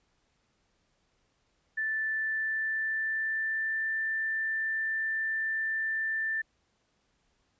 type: tone with pitch glide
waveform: sine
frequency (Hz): 1760 to 1776.3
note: A6 to A6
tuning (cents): 0 to +16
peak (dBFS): -28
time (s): 1.77-6.42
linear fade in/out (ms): 10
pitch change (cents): +16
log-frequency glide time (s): 2.12-3.93
effects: pink hiss -73 dBFS RMS until 7.59 s + resampled to 16000 Hz